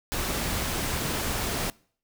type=noise; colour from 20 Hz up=pink; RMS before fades=-29 dBFS; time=0.12-1.7 s; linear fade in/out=0 ms; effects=noise-tail reverb RT60 0.5 s tail -24 dB re dry